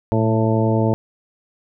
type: harmonic tone with a mistuned harmonic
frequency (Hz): 110.9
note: A2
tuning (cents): +14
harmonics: 1 / 2 / 3 / 4 / 5 / 6 / 8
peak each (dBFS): -18 / -21 / -23 / -24 / -25 / -26 / -27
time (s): 0.12-0.94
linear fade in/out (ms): 0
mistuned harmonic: 1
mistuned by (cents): +41
effects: none